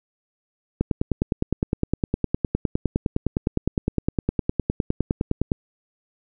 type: click train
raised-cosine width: 3 ms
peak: -7 dBFS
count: 47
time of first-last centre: 0.81-5.518 s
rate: 9.77 Hz
effects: none